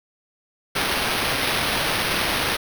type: noise with sample-and-hold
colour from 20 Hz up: blue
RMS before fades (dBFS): -23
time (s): 0.75-2.57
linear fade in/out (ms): 10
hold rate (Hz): 7350
effects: none